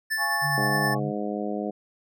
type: tone with tremolo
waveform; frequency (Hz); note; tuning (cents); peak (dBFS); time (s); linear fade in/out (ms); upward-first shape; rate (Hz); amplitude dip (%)
square; 1760; A6; 0; -24; 0.1-0.95; 20; sine; 9.6; 30
type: chord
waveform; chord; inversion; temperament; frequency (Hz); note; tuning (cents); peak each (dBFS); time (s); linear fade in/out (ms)
sine; Db major; first; just; 693 / 831.5 / 1108.7; F5 / Ab5 / Db6; -14 / +2 / 0; -35 / -30 / -32; 0.17-1; 50
type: tone with vibrato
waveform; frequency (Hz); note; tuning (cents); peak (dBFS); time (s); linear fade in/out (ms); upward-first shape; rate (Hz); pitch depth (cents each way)
sine; 138.59; C#3; 0; -28; 0.41-1.13; 50; sine; 3.3; 84
type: harmonic tone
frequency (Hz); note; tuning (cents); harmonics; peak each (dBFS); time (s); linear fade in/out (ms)
103.8; G#2; 0; 2 / 3 / 4 / 5 / 6 / 7; -31 / -33 / -34 / -35 / -36 / -36; 0.57-1.71; 10
effects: none